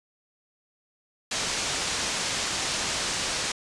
white low-pass noise, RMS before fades -29 dBFS, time 1.31-3.52 s, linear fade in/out 5 ms, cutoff 7400 Hz, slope 24 dB/octave, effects resampled to 24000 Hz

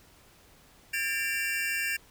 square tone cluster, 1619 / 1793 / 2335 / 2756 Hz, G#6 / A6 / D7 / F7, -45 / +32 / -11 / -24 cents, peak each -36 / -35 / -34 / -34 dBFS, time 0.93-1.97 s, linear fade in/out 10 ms, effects pink hiss -58 dBFS RMS until 2.1 s

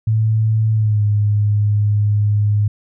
sine tone with pitch glide, 110 to 104.13 Hz, A2 to G#2, 0 to +5 cents, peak -12 dBFS, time 0.07-2.68 s, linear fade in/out 5 ms, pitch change -95 cents, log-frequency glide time 0.73-1.03 s, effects none

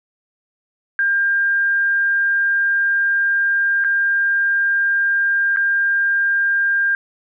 sine tone with dropouts, 1600 Hz, G6, 35 cents sharp, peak -14 dBFS, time 0.99-6.95 s, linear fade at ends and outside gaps 1 ms, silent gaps 3.84-3.846 / 5.562-5.57 s, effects none

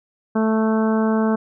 harmonic tone, 220 Hz, A3, in tune, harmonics 1 / 2 / 3 / 4 / 5 / 6 / 7, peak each -17 / -23 / -27 / -29 / -31 / -33 / -34 dBFS, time 0.35-1.36 s, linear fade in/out 10 ms, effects none

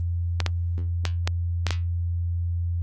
clicks, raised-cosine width 0.2 ms, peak -7 dBFS, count 6, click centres 0.403 / 0.463 / 1.053 / 1.275 / 1.667 / 1.707 s, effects added 86 Hz sine -23 dBFS peak until 2.82 s + Opus 32 kbps

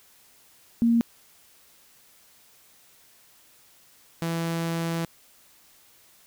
sine / sawtooth tone pair in turn, 232.8 / 166.33 Hz, A#3 / E3, -2 / +16 cents, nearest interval tritone, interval 582 cents, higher first, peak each -17 / -22 dBFS, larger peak first, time 0.82-1.01 / 4.22-5.05 s, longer second, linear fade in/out 0 ms, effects white hiss -57 dBFS RMS until 6.26 s

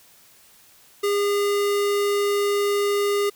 square tone, 406.5 Hz, G#4, 37 cents flat, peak -20 dBFS, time 1.03-3.3 s, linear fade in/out 10 ms, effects white hiss -53 dBFS RMS until 3.35 s

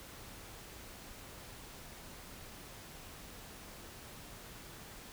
silence, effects pink hiss -51 dBFS RMS until 5.12 s

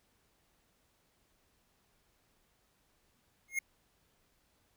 square tone with exponential growth, 2147 Hz, C7, 44 cents sharp, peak -28 dBFS, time 3.48-3.59 s, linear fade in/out 5 ms, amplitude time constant 23 ms, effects pink hiss -73 dBFS RMS until 4.76 s

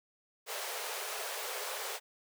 pink high-pass noise, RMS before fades -39 dBFS, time 0.46-2 s, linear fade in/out 50 ms, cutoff 400 Hz, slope 96 dB/octave, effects none

